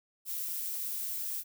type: noise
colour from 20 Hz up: violet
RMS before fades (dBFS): -36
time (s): 0.25-1.44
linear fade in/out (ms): 50
effects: none